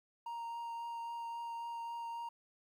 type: tone with vibrato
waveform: triangle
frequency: 932.3 Hz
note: A#5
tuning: in tune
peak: -38 dBFS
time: 0.26-2.29 s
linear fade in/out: 5 ms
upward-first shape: triangle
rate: 3.7 Hz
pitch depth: 11 cents each way
effects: 12-bit